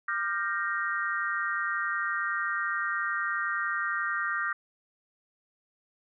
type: chord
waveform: sine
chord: G minor seventh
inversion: second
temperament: equal with one note detuned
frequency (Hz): 1193.8 / 1396.9 / 1568 / 1864.7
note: D6 / F6 / G6 / Bb6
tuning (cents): +28 / 0 / 0 / 0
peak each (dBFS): -33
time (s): 0.08-4.53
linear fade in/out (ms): 5
effects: none